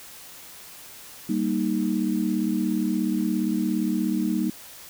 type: chord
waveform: sine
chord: Eb major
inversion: first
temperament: equal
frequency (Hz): 196 / 233.1 / 311.1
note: G3 / Bb3 / Eb4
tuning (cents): 0 / 0 / 0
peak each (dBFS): -26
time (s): 1.29-4.5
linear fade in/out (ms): 5
effects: white hiss -44 dBFS RMS until 4.89 s